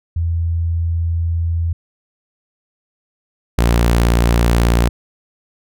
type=tone pair in turn; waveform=sine / sawtooth; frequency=83.7 / 58.33 Hz; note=E2 / A#1; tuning=+27 / +2 cents; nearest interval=tritone; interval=625 cents; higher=first; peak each=-15 / -7 dBFS; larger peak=second; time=0.16-1.73 / 3.58-4.89 s; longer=first; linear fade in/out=5 ms; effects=none

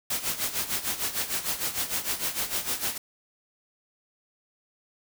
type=noise with tremolo; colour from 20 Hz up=white; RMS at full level=-27 dBFS; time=0.1-2.98 s; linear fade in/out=5 ms; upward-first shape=sine; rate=6.6 Hz; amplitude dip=75%; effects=none

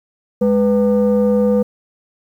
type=tone pair together; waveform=sine; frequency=208 / 494.8 Hz; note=G#3 / B4; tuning=+3 / +3 cents; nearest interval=octave + minor third; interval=1500 cents; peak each=-12 dBFS; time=0.41-1.63 s; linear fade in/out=10 ms; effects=tanh soft clip ceiling -8 dBFS + 8-bit

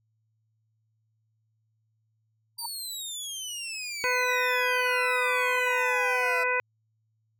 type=tone with exponential growth; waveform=sine; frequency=934 Hz; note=A#5; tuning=3 cents sharp; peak=-30 dBFS; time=2.57-2.66 s; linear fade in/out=5 ms; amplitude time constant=18 ms
type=exponential sweep; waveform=20% pulse; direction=down; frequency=4700 to 662 Hz; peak=-28 dBFS; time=2.58-6.44 s; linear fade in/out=10 ms
type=harmonic tone; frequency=499.5 Hz; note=B4; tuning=20 cents sharp; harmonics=1 / 2 / 3 / 4 / 5; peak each=-30 / -30 / -30 / -30 / -30 dBFS; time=4.04-6.6 s; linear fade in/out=0 ms
effects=added 110 Hz sine -70 dBFS peak until 7.39 s

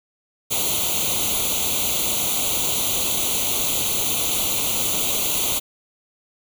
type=noise with comb filter; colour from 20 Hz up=white; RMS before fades=-22 dBFS; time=0.5-5.6 s; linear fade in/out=20 ms; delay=0.29 ms; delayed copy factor=+1; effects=none

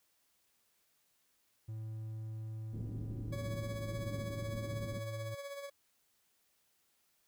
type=tone; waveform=triangle; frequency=110 Hz; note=A2; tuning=in tune; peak=-38 dBFS; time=1.68-5.35 s; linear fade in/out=10 ms
type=low-pass noise; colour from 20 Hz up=white; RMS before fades=-45 dBFS; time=2.72-5 s; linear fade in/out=20 ms; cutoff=280 Hz; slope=24 dB/octave
type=tone with tremolo; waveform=40% pulse; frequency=562 Hz; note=C#5; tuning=24 cents sharp; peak=-40 dBFS; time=3.32-5.7 s; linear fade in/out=10 ms; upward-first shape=sine; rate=16 Hz; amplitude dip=50%
effects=white hiss -75 dBFS RMS until 7.27 s

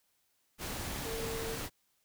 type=tone in noise; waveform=sine; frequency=452 Hz; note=A4; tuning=47 cents sharp; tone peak=-38 dBFS; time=1.02-1.58 s; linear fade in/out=50 ms; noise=pink; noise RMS=-39 dBFS; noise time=0.58-1.7 s; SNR=-2 dB; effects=white hiss -75 dBFS RMS until 2.04 s

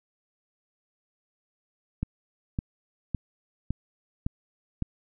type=click train; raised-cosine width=5 ms; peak=-15 dBFS; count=6; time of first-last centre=2.03-4.823 s; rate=1.79 Hz; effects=none

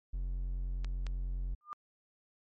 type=tone; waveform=triangle; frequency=45 Hz; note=F#1; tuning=47 cents flat; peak=-31 dBFS; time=0.13-1.55 s; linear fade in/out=10 ms
type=clicks; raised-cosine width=0.2 ms; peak=-27 dBFS; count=2; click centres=0.846 / 1.067 s
type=tone with exponential growth; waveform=sine; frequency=1205 Hz; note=D6; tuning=44 cents sharp; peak=-34 dBFS; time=1.61-1.73 s; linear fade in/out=0 ms; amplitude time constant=25 ms
effects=MP3 32 kbps

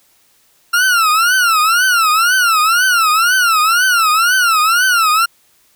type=tone with vibrato; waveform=40% pulse; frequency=1372 Hz; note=F6; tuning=31 cents flat; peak=-9 dBFS; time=0.73-5.26 s; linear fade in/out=10 ms; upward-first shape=triangle; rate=2 Hz; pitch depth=210 cents each way; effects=white hiss -54 dBFS RMS until 5.75 s

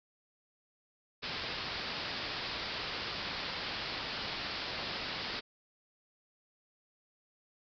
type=low-pass noise; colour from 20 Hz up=white; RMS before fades=-39 dBFS; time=1.22-5.41 s; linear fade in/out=20 ms; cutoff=5100 Hz; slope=96 dB/octave; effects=none

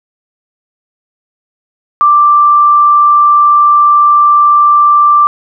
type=tone; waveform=sine; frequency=1177 Hz; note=D6; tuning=3 cents sharp; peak=-3 dBFS; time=2.01-5.27 s; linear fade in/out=0 ms; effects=none

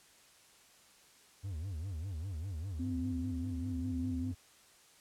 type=tone with vibrato; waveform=triangle; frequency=87.31 Hz; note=F2; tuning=in tune; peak=-35 dBFS; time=1.43-4.35 s; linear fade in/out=20 ms; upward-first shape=sine; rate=5 Hz; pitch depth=260 cents each way
type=tone with tremolo; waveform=sine; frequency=257 Hz; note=C4; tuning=31 cents flat; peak=-34 dBFS; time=2.79-4.32 s; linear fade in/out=10 ms; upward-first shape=triangle; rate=1 Hz; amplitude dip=45%
effects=white hiss -62 dBFS RMS until 5 s + low-pass 10000 Hz 12 dB/octave

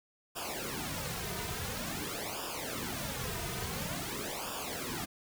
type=noise with flanger; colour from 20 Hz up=pink; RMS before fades=-38 dBFS; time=0.35-5.06 s; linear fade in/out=20 ms; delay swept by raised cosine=0.48 to 3.68 ms; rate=0.48 Hz; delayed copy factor=-0.85; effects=none

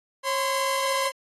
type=tone pair together; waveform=sawtooth; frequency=544 / 1026.9 Hz; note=C#5 / C6; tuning=-33 / -33 cents; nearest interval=major seventh; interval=1100 cents; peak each=-23 / -22 dBFS; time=0.23-1.12 s; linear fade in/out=50 ms; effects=AAC 32 kbps

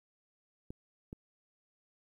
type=clicks; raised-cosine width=3 ms; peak=-30 dBFS; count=2; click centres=0.705 / 1.129 s; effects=11-bit

